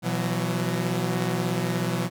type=chord; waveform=sawtooth; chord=B suspended fourth; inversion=none; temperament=equal with one note detuned; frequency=123.47 / 168.37 / 185 Hz; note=B2 / E3 / F#3; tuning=0 / +37 / 0 cents; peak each=-25 / -24 / -25 dBFS; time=0.02-2.1 s; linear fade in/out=50 ms; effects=none